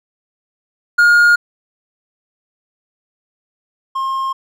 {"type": "tone pair in turn", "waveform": "triangle", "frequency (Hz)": [1425, 1067.5], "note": ["F6", "C6"], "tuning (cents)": [34, 34], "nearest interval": "perfect fourth", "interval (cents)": 500, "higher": "first", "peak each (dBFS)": [-5, -15], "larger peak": "first", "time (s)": [[0.98, 1.36], [3.95, 4.33]], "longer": "neither", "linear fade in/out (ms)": 10, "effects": []}